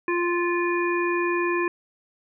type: harmonic tone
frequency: 348.5 Hz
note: F4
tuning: 4 cents flat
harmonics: 1 / 3 / 5 / 7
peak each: -23 / -28 / -30 / -31 dBFS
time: 0.08-1.68 s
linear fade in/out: 2 ms
effects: none